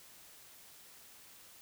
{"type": "silence", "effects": ["white hiss -57 dBFS RMS until 1.61 s"]}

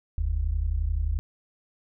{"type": "tone pair together", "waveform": "sine", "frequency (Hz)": [44.83, 76.3], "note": ["F1", "D#2"], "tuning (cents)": [46, -33], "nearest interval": "major sixth", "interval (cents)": 921, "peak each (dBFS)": -26, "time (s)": [0.18, 1.19], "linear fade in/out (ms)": 0, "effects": []}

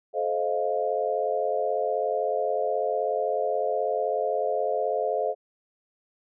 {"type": "chord", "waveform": "sine", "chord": "F dominant seventh", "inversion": "first", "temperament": "equal with one note detuned", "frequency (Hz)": [431.9, 523.3, 622.3, 698.5], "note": ["A4", "C5", "Eb5", "F5"], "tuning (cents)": [-32, 0, 0, 0], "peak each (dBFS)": -29, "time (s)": [0.13, 5.35], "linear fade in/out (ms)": 50, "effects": []}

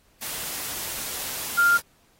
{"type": "tone in noise", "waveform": "sine", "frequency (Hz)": 1396.9, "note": "F6", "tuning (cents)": 0, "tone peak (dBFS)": -15, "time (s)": [1.57, 1.78], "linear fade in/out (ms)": 20, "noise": "white", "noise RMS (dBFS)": -32, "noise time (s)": [0.21, 1.81], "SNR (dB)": 14, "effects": ["pink hiss -62 dBFS RMS until 2.19 s", "AAC 48 kbps"]}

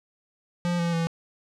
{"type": "tone with pitch steps", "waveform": "square", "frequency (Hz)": [174.61, 170.42, 166.34], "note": ["F3", "F3", "E3"], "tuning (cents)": [0, -42, 16], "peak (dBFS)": -24, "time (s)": [0.65, 1.07], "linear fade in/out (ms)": 0, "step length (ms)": 140, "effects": ["low-pass 7000 Hz 12 dB/octave"]}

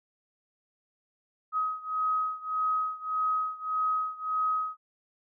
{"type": "beating tone pair", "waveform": "sine", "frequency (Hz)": [1264, 1265.7], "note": ["D#6", "D#6"], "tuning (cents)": [27, 29], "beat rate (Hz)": 1.7, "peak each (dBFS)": [-29, -31], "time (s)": [1.52, 4.77], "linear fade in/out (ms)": 50, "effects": []}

